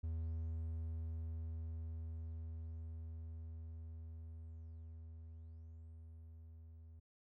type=tone with level ramp; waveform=triangle; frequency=81 Hz; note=E2; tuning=30 cents flat; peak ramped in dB=-36 to -52 dBFS; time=0.03-7 s; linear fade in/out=10 ms; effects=none